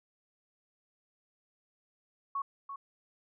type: tone with echo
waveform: sine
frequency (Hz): 1108.7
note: C#6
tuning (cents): 0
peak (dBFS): -31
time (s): 2.35-2.42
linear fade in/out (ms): 5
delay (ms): 340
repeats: 1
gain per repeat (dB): -8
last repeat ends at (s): 2.76
effects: none